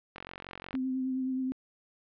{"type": "click train", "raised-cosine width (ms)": 0.3, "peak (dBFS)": -24, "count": 28, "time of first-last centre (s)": [0.16, 0.752], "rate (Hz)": 45.6}
{"type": "tone with vibrato", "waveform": "sine", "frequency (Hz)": 260, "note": "C4", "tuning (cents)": -11, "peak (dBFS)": -29, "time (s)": [0.74, 1.52], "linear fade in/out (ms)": 0, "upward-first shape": "triangle", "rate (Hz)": 9.5, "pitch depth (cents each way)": 25}
{"effects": ["low-pass 3000 Hz 12 dB/octave"]}